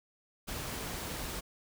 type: noise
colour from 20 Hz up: pink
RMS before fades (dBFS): -39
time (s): 0.47-1.41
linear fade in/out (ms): 20
effects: none